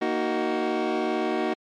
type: chord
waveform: 25% pulse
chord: D# minor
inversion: second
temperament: just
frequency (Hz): 233.3 / 311.1 / 373.4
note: A#3 / D#4 / F#4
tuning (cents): +2 / 0 / +16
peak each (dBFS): -26 / -24 / -23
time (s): 0.01-1.54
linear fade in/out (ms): 10
effects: low-pass 3000 Hz 12 dB/octave + MP3 64 kbps